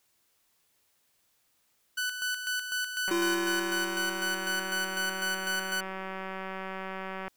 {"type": "tone with tremolo", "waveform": "sawtooth", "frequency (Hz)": 1494, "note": "F#6", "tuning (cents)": 16, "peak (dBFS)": -25, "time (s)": [1.97, 5.81], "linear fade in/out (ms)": 10, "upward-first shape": "square", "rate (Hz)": 4, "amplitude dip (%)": 55}
{"type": "click train", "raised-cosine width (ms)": 0.5, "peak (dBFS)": -23, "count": 799, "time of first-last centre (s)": [3.08, 7.28], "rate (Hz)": 190}
{"type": "tone with exponential decay", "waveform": "square", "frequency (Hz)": 341.8, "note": "F4", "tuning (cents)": -37, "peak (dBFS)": -26, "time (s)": [3.11, 6.38], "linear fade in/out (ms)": 2, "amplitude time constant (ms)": 710}
{"effects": ["white hiss -71 dBFS RMS until 7.36 s"]}